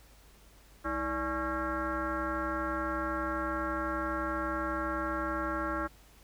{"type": "tone with frequency modulation", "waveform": "sine", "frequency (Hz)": 842, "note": "G#5", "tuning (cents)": 24, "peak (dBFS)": -30, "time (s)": [0.84, 5.88], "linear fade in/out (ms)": 20, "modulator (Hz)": 260, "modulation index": 2.9, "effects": ["added 50 Hz sine -58 dBFS peak until 6.23 s", "pink hiss -60 dBFS RMS until 6.23 s"]}